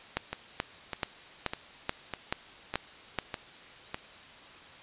two click trains, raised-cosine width 0.3 ms, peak -12 / -17 dBFS, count 8 / 7, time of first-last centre 0.17-3.187 / 0.33-3.944 s, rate 2.32 / 1.66 Hz, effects white hiss -50 dBFS RMS until 4.82 s + resampled to 8000 Hz

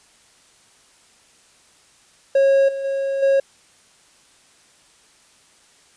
triangle tone with level steps, 546 Hz, C#5, 26 cents flat, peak -10 / -22 / -18 / -11 dBFS, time 2.35-3.4 s, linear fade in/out 5 ms, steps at 2.68 / 2.84 / 3.22 s, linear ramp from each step 10 ms, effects white hiss -54 dBFS RMS until 5.96 s + resampled to 22050 Hz

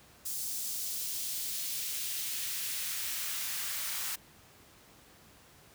white noise with high-pass filter sweep, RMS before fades -36 dBFS, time 0.25-4.16 s, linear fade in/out 10 ms, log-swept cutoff 6100 to 1100 Hz, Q 0.89, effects pink hiss -58 dBFS RMS until 5.74 s + high-pass 60 Hz 12 dB/octave

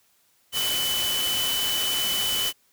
sine tone in noise, 3000 Hz, F#7, 23 cents sharp, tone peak -25 dBFS, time 0.52-2.53 s, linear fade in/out 50 ms, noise white, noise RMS -28 dBFS, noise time 0.52-2.53 s, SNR 0 dB, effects white hiss -64 dBFS RMS until 2.72 s

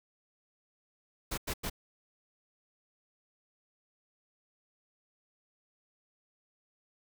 pink noise bursts, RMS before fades -35 dBFS, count 3, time 1.31-1.699 s, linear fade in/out 10 ms, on 67 ms, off 94 ms, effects none

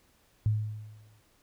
sine tone with exponential decay, 107.1 Hz, A2, 46 cents flat, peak -21 dBFS, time 0.46-1.2 s, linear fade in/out 0 ms, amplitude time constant 160 ms, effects pink hiss -66 dBFS RMS until 1.42 s

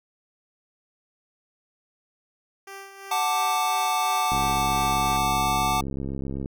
10% pulse tone with tremolo, 392 Hz, G4, in tune, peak -29 dBFS, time 2.67-5.17 s, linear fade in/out 5 ms, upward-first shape sine, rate 2.9 Hz, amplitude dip 55%
square chord, D major, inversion first, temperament equal, 740 / 880 / 1174.7 Hz, F#5 / A5 / D6, 0 / 0 / 0 cents, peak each -27 dBFS, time 3.11-5.81 s, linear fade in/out 5 ms
click train, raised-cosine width 3 ms, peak -19 dBFS, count 146, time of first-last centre 4.32-6.459 s, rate 67.8 Hz
effects none

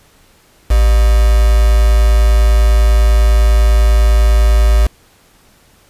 sine tone with quantisation, 55 Hz, A1, in tune, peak -6 dBFS, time 0.7-4.87 s, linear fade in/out 10 ms, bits 3, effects pink hiss -49 dBFS RMS until 5.89 s + resampled to 32000 Hz

